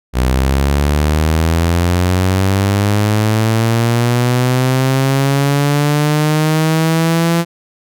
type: linear sweep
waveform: sawtooth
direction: up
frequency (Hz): 61.74 to 170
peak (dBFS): -7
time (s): 0.13-7.45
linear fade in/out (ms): 50
effects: none